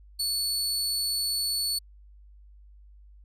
sawtooth tone, 4435 Hz, C#8, in tune, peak -23 dBFS, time 0.19-1.79 s, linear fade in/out 10 ms, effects added 50 Hz sine -49 dBFS peak until 3.24 s + resampled to 32000 Hz

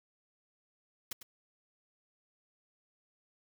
white noise with echo, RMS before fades -38 dBFS, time 1.11-1.13 s, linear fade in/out 5 ms, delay 100 ms, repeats 1, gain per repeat -11 dB, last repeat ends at 1.23 s, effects none

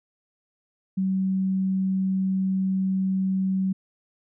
sine tone, 190 Hz, F#3, 46 cents sharp, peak -21 dBFS, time 0.97-3.73 s, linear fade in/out 10 ms, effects none

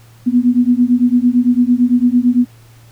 sine beating tone pair, 240.9 / 249.8 Hz, B3 / B3, -43 / +20 cents, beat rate 8.9 Hz, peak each -12 dBFS, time 0.26-2.46 s, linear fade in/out 20 ms, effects added 115 Hz sine -41 dBFS peak until 2.91 s + pink hiss -49 dBFS RMS until 2.91 s

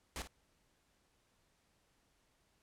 pink noise with echo, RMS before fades -42 dBFS, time 0.16-0.22 s, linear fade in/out 0 ms, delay 53 ms, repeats 1, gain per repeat -11 dB, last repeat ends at 0.273 s, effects pink hiss -75 dBFS RMS until 2.62 s + low-pass 11000 Hz 12 dB/octave

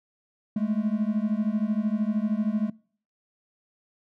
triangle beating tone pair, 207.3 / 220.3 Hz, G#3 / A3, -3 / +2 cents, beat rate 13 Hz, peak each -24 / -25 dBFS, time 0.56-2.7 s, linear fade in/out 5 ms, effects noise-tail reverb RT60 0.5 s tail -24 dB re dry

